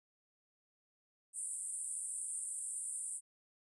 pink band-pass noise, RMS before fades -42 dBFS, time 1.33-3.21 s, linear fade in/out 50 ms, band 8300 to 9600 Hz, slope 96 dB/octave, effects none

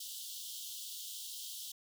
pink high-pass noise, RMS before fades -45 dBFS, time 0-1.72 s, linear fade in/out 5 ms, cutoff 3000 Hz, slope 96 dB/octave, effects none

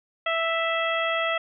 harmonic tone with a mistuned harmonic, 659.3 Hz, E5, in tune, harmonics 1 / 2 / 3 / 4 / 5, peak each -27 / -28 / -29 / -31 / -33 dBFS, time 0.26-1.38 s, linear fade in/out 5 ms, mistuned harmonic 5, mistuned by -16 cents, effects none

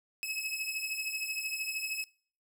sawtooth beating tone pair, 2567 / 2580 Hz, E7 / E7, -47 / -38 cents, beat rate 13 Hz, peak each -35 / -33 dBFS, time 0.23-2.04 s, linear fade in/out 0 ms, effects noise-tail reverb RT60 0.5 s tail -24 dB re dry

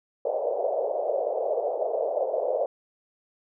white band-pass noise, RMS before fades -27 dBFS, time 0.25-2.66 s, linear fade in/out 2 ms, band 470 to 660 Hz, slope 48 dB/octave, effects none

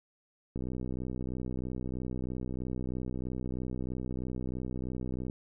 click train, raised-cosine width 3 ms, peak -24 dBFS, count 300, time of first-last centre 0.56-5.299 s, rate 63.1 Hz, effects none

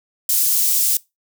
white high-pass noise, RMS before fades -17 dBFS, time 0.29-0.97 s, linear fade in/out 2 ms, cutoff 6600 Hz, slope 12 dB/octave, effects noise-tail reverb RT60 0.2 s tail -21 dB re dry

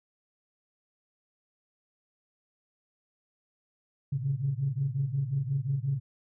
sine tone cluster, 114.5 / 136 / 141.6 Hz, A#2 / C#3 / C#3, -31 / -33 / +37 cents, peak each -36 / -29 / -31 dBFS, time 4.12-6 s, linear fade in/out 10 ms, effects tanh soft clip ceiling -18 dBFS

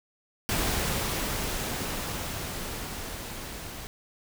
pink noise with level ramp, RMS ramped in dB -27 to -40 dBFS, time 0.49-3.87 s, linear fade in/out 0 ms, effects none

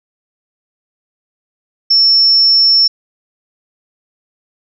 sine tone, 5400 Hz, E8, 41 cents sharp, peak -6 dBFS, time 1.9-2.88 s, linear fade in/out 10 ms, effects none

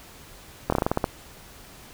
slowing click train, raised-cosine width 1 ms, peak -7 dBFS, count 9, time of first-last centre 0.7-1.042 s, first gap 24 ms, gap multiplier 1.16, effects pink hiss -47 dBFS RMS until 1.93 s

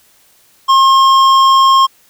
triangle tone with hard clipping, 1071 Hz, C6, 40 cents sharp, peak -7 dBFS, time 0.68-1.87 s, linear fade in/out 20 ms, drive 14 dB, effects white hiss -50 dBFS RMS until 2.09 s

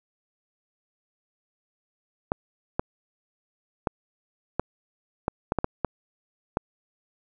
clicks, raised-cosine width 1 ms, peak -9 dBFS, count 10, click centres 2.319 / 2.795 / 3.872 / 4.596 / 5.281 / 5.521 / 5.587 / 5.644 / 5.847 / 6.571 s, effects none

